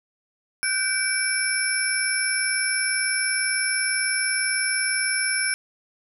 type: tone cluster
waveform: sine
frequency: 1494 / 1554 / 2298 / 5350 / 11000 Hz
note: F#6 / G6 / D7 / E8 / F9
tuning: +16 / -16 / -38 / +25 / -27 cents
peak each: -29 / -28 / -27 / -28 / -27 dBFS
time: 0.63-5.54 s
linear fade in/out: 0 ms
effects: none